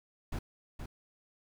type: noise with echo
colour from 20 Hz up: brown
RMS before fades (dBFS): -36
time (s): 0.32-0.39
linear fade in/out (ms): 5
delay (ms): 470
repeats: 1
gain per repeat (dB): -6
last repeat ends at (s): 0.86
effects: none